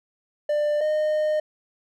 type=tone pair in turn; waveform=triangle; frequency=594 / 612.5 Hz; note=D5 / D#5; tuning=+20 / -27 cents; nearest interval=minor second; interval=53 cents; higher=second; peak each=-18 dBFS; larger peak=neither; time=0.49-0.81 / 0.81-1.4 s; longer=second; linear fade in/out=5 ms; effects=none